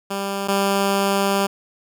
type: tone pair in turn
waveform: 10% pulse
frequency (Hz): 197.6 / 197.6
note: G3 / G3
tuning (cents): +14 / +14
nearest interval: unison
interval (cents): 0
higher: neither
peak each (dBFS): -15 / -9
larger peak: second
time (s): 0.1-0.48 / 0.48-1.47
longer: second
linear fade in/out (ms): 10
effects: none